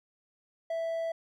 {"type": "tone", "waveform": "triangle", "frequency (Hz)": 659.3, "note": "E5", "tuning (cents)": 0, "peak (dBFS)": -28, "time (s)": [0.7, 1.12], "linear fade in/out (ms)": 5, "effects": []}